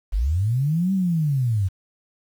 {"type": "linear two-way sweep", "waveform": "sine", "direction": "up then down", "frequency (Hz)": [41.2, 196, 89.8], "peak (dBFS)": -18, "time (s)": [0.12, 1.69], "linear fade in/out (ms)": 20, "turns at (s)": 0.93, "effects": ["8-bit"]}